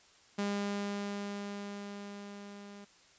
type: tone with level ramp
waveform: sawtooth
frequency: 202.4 Hz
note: G#3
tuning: 44 cents flat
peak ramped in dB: -27 to -44 dBFS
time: 0.38-2.85 s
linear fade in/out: 10 ms
effects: white hiss -62 dBFS RMS until 3.18 s + resampled to 16000 Hz